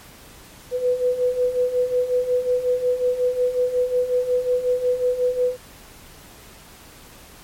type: beating tone pair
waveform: sine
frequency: 493.9 / 499.4 Hz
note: B4 / B4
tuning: 0 / +19 cents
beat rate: 5.5 Hz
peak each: -24 / -19 dBFS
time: 0.71-5.57 s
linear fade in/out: 50 ms
effects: pink hiss -45 dBFS RMS until 7.43 s + MP3 64 kbps